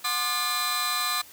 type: tone cluster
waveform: sawtooth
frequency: 730 / 1060 / 1204 / 1736 / 4038 Hz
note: F#5 / C6 / D6 / A6 / B7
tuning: -24 / +22 / +43 / -24 / +38 cents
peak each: -34 / -32 / -25 / -31 / -26 dBFS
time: 0.04-1.22 s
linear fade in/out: 10 ms
effects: white hiss -49 dBFS RMS until 1.32 s + high-pass 60 Hz 12 dB/octave